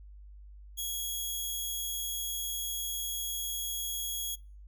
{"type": "tone", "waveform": "10% pulse", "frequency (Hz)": 3322, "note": "G#7", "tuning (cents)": 0, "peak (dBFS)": -25, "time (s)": [0.77, 4.36], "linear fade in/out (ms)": 20, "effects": ["noise-tail reverb RT60 0.4 s tail -25 dB re dry", "added 50 Hz sine -47 dBFS peak until 4.67 s"]}